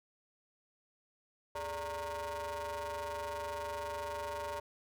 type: ring-modulated tone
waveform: 35% pulse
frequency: 170 Hz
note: F3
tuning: 46 cents flat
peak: -33 dBFS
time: 1.55-4.6 s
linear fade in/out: 5 ms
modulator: 753 Hz
effects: none